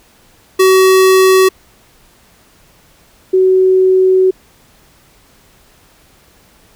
square / sine tone pair in turn, 377.6 / 374.8 Hz, F#4 / F#4, +35 / +22 cents, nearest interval unison, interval 13 cents, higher first, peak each -6 dBFS, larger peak neither, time 0.59-1.49 / 3.33-4.31 s, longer second, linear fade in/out 10 ms, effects pink hiss -48 dBFS RMS until 6.75 s

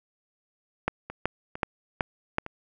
two click trains, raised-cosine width 0.5 ms, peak -9 / -21 dBFS, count 5 / 4, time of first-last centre 0.88-2.384 / 1.1-2.464 s, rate 2.66 / 2.2 Hz, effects none

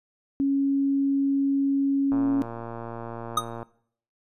sine tone, 276.3 Hz, C#4, 6 cents flat, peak -20 dBFS, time 0.4-2.42 s, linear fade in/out 0 ms
click train, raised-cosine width 1 ms, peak -22 dBFS, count 176, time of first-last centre 2.12-3.629 s, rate 116 Hz
square tone with exponential decay, 1244.5 Hz, D#6, in tune, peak -17 dBFS, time 3.37-3.45 s, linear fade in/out 5 ms, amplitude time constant 16 ms
effects noise-tail reverb RT60 0.6 s tail -19 dB re dry + resampled to 32000 Hz

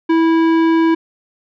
sine tone with tanh clipping, 327.4 Hz, E4, 12 cents flat, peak -12 dBFS, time 0.09-0.95 s, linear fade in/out 10 ms, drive 15 dB, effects none

